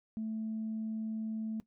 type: tone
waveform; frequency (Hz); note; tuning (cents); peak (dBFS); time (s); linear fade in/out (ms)
sine; 220; A3; 0; -33; 0.17-1.6; 0
effects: noise-tail reverb RT60 0.1 s tail -17 dB re dry + tanh soft clip ceiling -30 dBFS